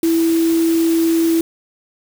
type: tone in noise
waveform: sine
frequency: 329.6 Hz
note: E4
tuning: in tune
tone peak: -12 dBFS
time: 0.03-1.41 s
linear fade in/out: 2 ms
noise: white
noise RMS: -29 dBFS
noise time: 0.03-1.41 s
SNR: +14 dB
effects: none